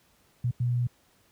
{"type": "tone bursts at uneven times", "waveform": "sine", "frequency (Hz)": 121.9, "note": "B2", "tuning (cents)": -22, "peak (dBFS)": -23, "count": 2, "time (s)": [[0.44, 0.51], [0.6, 0.87]], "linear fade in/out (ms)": 5, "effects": ["pink hiss -64 dBFS RMS until 1.31 s", "high-pass 60 Hz 12 dB/octave"]}